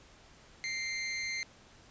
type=tone with amplitude modulation; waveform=sawtooth; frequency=2093 Hz; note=C7; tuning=in tune; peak=-28 dBFS; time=0.64-1.43 s; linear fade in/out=0 ms; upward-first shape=sine; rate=232 Hz; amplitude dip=50%; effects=pink hiss -58 dBFS RMS until 1.9 s + resampled to 16000 Hz